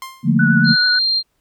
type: tone with exponential decay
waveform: sawtooth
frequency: 1054 Hz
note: C6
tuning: 12 cents sharp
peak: -22 dBFS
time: 0.02-0.38 s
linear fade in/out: 1 ms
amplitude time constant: 77 ms
type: chord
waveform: sine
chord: Bb major seventh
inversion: first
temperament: just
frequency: 145.68 / 174.81 / 218.5 / 233.1 Hz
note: D3 / F3 / A3 / Bb3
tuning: -14 / +2 / -12 / 0 cents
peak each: -17 dBFS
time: 0.23-0.76 s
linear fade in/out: 50 ms
type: tone with vibrato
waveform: sine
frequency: 1478 Hz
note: F#6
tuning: 2 cents flat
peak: -15 dBFS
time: 0.39-0.99 s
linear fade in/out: 5 ms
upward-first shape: sine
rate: 9 Hz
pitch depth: 18 cents each way
type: tone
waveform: sine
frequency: 4186 Hz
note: C8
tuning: in tune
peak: -14 dBFS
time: 0.64-1.23 s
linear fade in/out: 50 ms
effects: pink hiss -67 dBFS RMS until 1.4 s